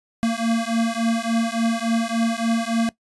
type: beating tone pair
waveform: square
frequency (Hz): 227.2 / 230.7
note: A#3 / A#3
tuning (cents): -44 / -18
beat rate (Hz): 3.5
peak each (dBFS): -23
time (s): 0.23-2.89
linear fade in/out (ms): 0
effects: noise-tail reverb RT60 0.1 s tail -19 dB re dry + resampled to 24000 Hz